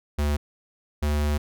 square tone pair in turn, 73.42 / 74.14 Hz, D2 / D2, 0 / +17 cents, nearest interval unison, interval 17 cents, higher second, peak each -22 dBFS, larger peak neither, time 0.18-0.37 / 1.02-1.38 s, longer second, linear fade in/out 10 ms, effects none

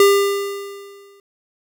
square tone with exponential decay, 399.9 Hz, G4, 35 cents sharp, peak -8 dBFS, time 0-1.2 s, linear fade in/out 2 ms, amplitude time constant 260 ms, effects none

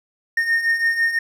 triangle beating tone pair, 1832 / 1838 Hz, A#6 / A#6, -31 / -25 cents, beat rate 6 Hz, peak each -22 / -16 dBFS, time 0.37-1.19 s, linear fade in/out 5 ms, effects none

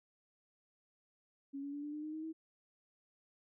sine tone with pitch steps, 277.2 / 283 / 289 / 295 / 301.2 / 307.6 / 314 / 320.6 Hz, C#4 / C#4 / D4 / D4 / D4 / D#4 / D#4 / E4, 0 / +36 / -28 / +8 / +44 / -20 / +16 / -48 cents, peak -40 dBFS, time 1.53-2.33 s, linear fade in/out 20 ms, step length 100 ms, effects none

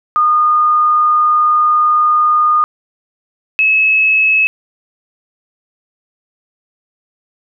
sine tone pair in turn, 1223 / 2584 Hz, D#6 / E7, -30 / -35 cents, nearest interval octave + minor second, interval 1295 cents, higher second, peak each -8 dBFS, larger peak neither, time 0.16-2.64 / 3.59-4.47 s, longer first, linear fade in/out 0 ms, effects none

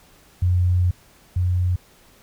sine tone pair in turn, 89.6 / 89.99 Hz, F2 / F#2, +45 / -48 cents, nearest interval unison, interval 7 cents, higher second, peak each -15 / -17 dBFS, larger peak first, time 0.42-0.91 / 1.36-1.76 s, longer first, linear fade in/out 5 ms, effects pink hiss -53 dBFS RMS until 2.22 s

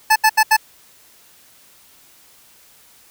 25% pulse tone bursts, 870 Hz, A5, 20 cents flat, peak -6 dBFS, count 4, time 0.1-0.568 s, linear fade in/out 10 ms, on 60 ms, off 76 ms, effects white hiss -50 dBFS RMS until 3.1 s

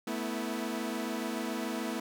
sawtooth chord, A suspended second, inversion none, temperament equal with one note detuned, 220 / 246.9 / 326 Hz, A3 / B3 / E4, 0 / 0 / -19 cents, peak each -33 / -33 / -34 dBFS, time 0.07-2 s, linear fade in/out 5 ms, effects none

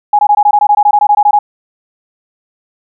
sine tone bursts, 830.6 Hz, G#5, in tune, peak -4 dBFS, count 16, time 0.13-1.39 s, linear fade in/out 5 ms, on 60 ms, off 20 ms, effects none

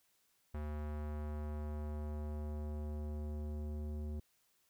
square tone with low-pass filter sweep, 75 Hz, D2, 37 cents sharp, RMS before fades -41 dBFS, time 0.54-4.2 s, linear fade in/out 5 ms, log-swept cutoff 1600 to 400 Hz, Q 0.84, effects white hiss -75 dBFS RMS until 4.69 s

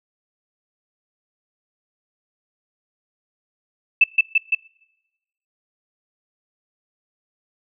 sine tone with echo, 2637 Hz, E7, in tune, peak -8 dBFS, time 4.01-4.04 s, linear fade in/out 5 ms, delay 170 ms, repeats 3, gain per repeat -2 dB, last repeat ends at 4.55 s, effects noise-tail reverb RT60 1.0 s tail -25 dB re dry

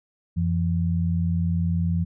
sine tone pair together, 90 / 169.9 Hz, F#2 / F3, -47 / -47 cents, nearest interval major seventh, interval 1100 cents, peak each -23 / -23 dBFS, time 0.36-2.05 s, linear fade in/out 20 ms, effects none

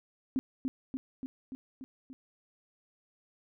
sine tone with echo, 261.6 Hz, C4, in tune, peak -26 dBFS, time 0.36-0.39 s, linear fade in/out 0 ms, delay 290 ms, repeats 6, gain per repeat -3 dB, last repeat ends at 2.13 s, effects none

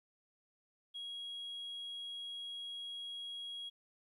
sine tone, 3300 Hz, G#7, 12 cents flat, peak -40 dBFS, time 0.94-3.7 s, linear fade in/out 20 ms, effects tanh soft clip ceiling -40 dBFS + 13-bit

